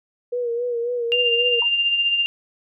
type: tone with vibrato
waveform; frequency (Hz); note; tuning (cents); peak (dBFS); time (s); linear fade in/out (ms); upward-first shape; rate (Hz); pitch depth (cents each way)
sine; 478.5; A#4; +45; -21; 0.32-1.6; 10; sine; 3.7; 49
type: tone with tremolo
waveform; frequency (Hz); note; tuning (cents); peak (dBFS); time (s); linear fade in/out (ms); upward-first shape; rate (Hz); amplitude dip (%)
sine; 2794; F7; 0; -15; 1.12-2.26; 0; sine; 15; 45
type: tone with exponential decay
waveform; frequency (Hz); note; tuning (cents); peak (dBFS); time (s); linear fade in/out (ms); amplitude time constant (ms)
sine; 951; A#5; +34; -24; 1.62-1.7; 2; 16
effects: none